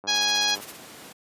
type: click train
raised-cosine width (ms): 1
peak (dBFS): -25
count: 57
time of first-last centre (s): 0.04-0.6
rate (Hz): 100
type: harmonic tone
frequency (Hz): 829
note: G#5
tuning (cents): -3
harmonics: 1 / 2 / 3 / 4 / 5 / 6 / 7 / 8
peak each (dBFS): -31 / -30 / -31 / -26 / -26 / -30 / -30 / -37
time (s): 0.07-0.56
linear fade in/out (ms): 20
type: noise with tremolo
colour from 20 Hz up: white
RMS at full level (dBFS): -38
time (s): 0.08-0.78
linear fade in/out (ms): 50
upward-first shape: sine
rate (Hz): 15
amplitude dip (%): 95
type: noise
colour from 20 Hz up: pink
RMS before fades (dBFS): -43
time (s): 0.55-1.13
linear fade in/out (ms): 10
effects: high-pass 200 Hz 12 dB/octave + resampled to 32000 Hz